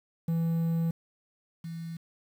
triangle / sine tone pair in turn, 165.5 / 165.5 Hz, E3 / E3, +7 / +7 cents, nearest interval unison, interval 0 cents, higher neither, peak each -23 / -35 dBFS, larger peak first, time 0.28-0.91 / 1.64-1.97 s, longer first, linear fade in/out 5 ms, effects 9-bit

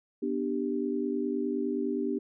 sine chord, G major, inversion first, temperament equal with one note detuned, 246.9 / 296.6 / 392 Hz, B3 / D4 / G4, 0 / +17 / 0 cents, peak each -32 dBFS, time 0.22-2.19 s, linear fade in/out 10 ms, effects none

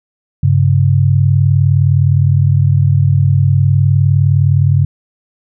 sine tone pair together, 98.98 / 138.59 Hz, G2 / C#3, +17 / 0 cents, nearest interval tritone, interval 583 cents, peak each -10 dBFS, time 0.43-4.85 s, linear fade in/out 5 ms, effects none

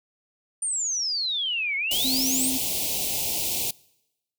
sine exponential two-way sweep, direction down then up, 9210 to 2145 to 9210 Hz, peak -24 dBFS, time 0.62-2.5 s, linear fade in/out 5 ms, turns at 1.76 s
white band-stop noise, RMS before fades -27 dBFS, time 1.91-3.71 s, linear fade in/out 5 ms, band 860 to 2400 Hz, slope 48 dB/octave
sine tone, 261.6 Hz, C4, in tune, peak -27 dBFS, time 2.04-2.58 s, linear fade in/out 10 ms
effects noise-tail reverb RT60 0.9 s tail -24 dB re dry

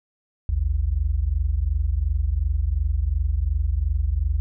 sine tone pair together, 55 / 77.78 Hz, A1 / D#2, 0 / 0 cents, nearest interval tritone, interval 600 cents, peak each -22 dBFS, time 0.49-4.4 s, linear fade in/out 0 ms, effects none

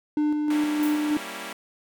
triangle tone with tremolo, 299.8 Hz, D4, 36 cents sharp, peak -18 dBFS, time 0.17-1.17 s, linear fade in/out 2 ms, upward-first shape square, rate 3.2 Hz, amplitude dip 30%
5% pulse chord, G diminished seventh, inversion none, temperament equal, 196 / 233.1 / 277.2 / 329.6 Hz, G3 / Bb3 / Db4 / Fb4, 0 / 0 / 0 / 0 cents, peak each -28 dBFS, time 0.5-1.53 s, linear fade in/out 5 ms
violet noise with exponential decay, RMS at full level -35 dBFS, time 0.83-1.18 s, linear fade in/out 0 ms, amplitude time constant 75 ms
effects none

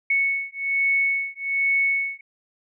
sine beating tone pair, 2211 / 2212.2 Hz, C#7 / C#7, -5 / -4 cents, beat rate 1.2 Hz, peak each -23 / -23 dBFS, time 0.1-2.21 s, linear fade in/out 5 ms, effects none

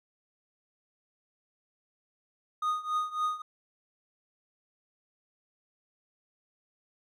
triangle tone with tremolo, 1238 Hz, D#6, 9 cents flat, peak -23 dBFS, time 2.62-3.42 s, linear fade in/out 5 ms, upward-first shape triangle, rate 3.6 Hz, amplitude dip 90%, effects none

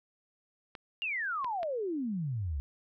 clicks, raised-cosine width 0.3 ms, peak -26 dBFS, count 3, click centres 0.752 / 1.445 / 1.631 s
sine exponential sweep, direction down, 2863 to 65.41 Hz, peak -31 dBFS, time 1.02-2.6 s, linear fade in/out 0 ms
effects none

